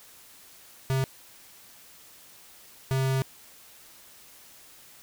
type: tone bursts at uneven times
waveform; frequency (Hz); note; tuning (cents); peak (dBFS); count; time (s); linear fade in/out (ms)
square; 132.9; C3; +27; -24; 2; 0.9-1.04 / 2.91-3.22; 0
effects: white hiss -52 dBFS RMS until 5.02 s